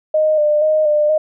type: tone with vibrato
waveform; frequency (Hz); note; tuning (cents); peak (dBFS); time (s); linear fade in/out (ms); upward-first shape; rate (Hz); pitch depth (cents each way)
sine; 609; D#5; -37; -11; 0.14-1.18; 5; square; 2.1; 29
effects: none